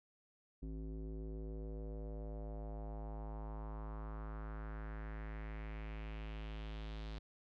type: tone with low-pass filter sweep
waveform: square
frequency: 53.5 Hz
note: A1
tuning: 48 cents flat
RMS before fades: -45 dBFS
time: 0.62-7.19 s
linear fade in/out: 10 ms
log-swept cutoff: 300 to 4000 Hz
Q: 2.6
effects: none